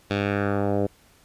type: tone with low-pass filter sweep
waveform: 10% pulse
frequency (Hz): 100.9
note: G#2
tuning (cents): -49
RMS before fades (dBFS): -24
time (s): 0.1-0.87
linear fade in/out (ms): 10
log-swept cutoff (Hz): 3700 to 520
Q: 1.7
effects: pink hiss -57 dBFS RMS until 1.24 s + resampled to 32000 Hz